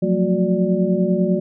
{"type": "tone cluster", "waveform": "sine", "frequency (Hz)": [177.6, 187.6, 226.1, 365.5, 585], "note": ["F3", "F#3", "A3", "F#4", "D5"], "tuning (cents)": [29, 24, 47, -21, -7], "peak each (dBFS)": [-21, -19, -24, -22, -24], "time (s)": [0.02, 1.4], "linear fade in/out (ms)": 10, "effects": []}